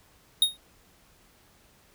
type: tone with exponential decay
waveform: square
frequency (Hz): 3729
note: A#7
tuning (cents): 0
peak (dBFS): -15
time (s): 0.42-0.57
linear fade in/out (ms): 2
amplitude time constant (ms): 31
effects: pink hiss -60 dBFS RMS until 1.94 s